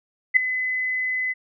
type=tone with ADSR envelope; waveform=sine; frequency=2020 Hz; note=B6; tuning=39 cents sharp; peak=-8 dBFS; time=0.34-1.34 s; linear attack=27 ms; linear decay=3 ms; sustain=-14 dB; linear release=26 ms; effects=none